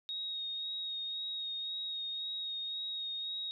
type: tone with vibrato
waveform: sine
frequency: 3752 Hz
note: A#7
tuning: 11 cents sharp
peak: -36 dBFS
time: 0.09-3.51 s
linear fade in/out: 0 ms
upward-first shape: sine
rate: 1.9 Hz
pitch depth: 20 cents each way
effects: none